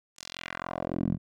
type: tone with band-pass filter sweep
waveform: 10% pulse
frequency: 43.65 Hz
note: F1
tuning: in tune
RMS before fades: -33 dBFS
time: 0.16-1.18 s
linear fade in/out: 50 ms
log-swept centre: 7100 to 150 Hz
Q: 1.9
effects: none